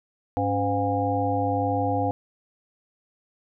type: harmonic tone with a mistuned harmonic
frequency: 101.6 Hz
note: G#2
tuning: 38 cents flat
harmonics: 1 / 3 / 5 / 7 / 8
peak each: -28 / -28 / -28 / -28 / -28 dBFS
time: 0.37-2.11 s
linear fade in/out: 0 ms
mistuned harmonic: 3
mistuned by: -150 cents
effects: none